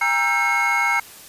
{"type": "tone cluster", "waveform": "triangle", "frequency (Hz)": [807, 934, 1333, 1579, 2172], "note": ["G#5", "A#5", "E6", "G6", "C#7"], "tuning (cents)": [-50, 3, 19, 12, -36], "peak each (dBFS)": [-25, -22, -23, -25, -18], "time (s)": [0.01, 1], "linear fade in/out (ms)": 5, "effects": ["white hiss -42 dBFS RMS until 1.28 s", "resampled to 32000 Hz"]}